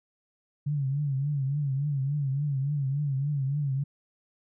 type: tone with vibrato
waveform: sine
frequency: 140.5 Hz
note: C#3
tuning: 24 cents sharp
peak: -25 dBFS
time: 0.66-3.84 s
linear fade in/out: 10 ms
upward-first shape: triangle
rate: 3.5 Hz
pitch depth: 120 cents each way
effects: none